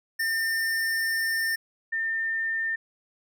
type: tone pair in turn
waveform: square / sine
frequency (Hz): 1805 / 1805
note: A6 / A6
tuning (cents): +44 / +44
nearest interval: unison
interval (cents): 0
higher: neither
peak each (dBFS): -25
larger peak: neither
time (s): 0.19-1.56 / 1.92-2.76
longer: first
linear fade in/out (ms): 10
effects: none